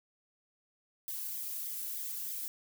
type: noise with flanger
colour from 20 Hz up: violet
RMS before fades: -39 dBFS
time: 1.08-2.48 s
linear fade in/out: 0 ms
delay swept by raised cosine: 0.7 to 2.2 ms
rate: 3.3 Hz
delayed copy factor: -1
effects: none